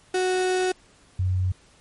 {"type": "tone pair in turn", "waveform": ["35% pulse", "sine"], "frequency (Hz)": [369.3, 92.33], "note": ["F#4", "F#2"], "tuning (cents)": [-3, -3], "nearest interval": "2 octaves", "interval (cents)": 2400, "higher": "first", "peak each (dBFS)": [-19, -20], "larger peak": "first", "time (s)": [[0.14, 0.72], [1.19, 1.52]], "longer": "first", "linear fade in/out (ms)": 5, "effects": ["pink hiss -56 dBFS RMS until 1.8 s", "MP3 48 kbps"]}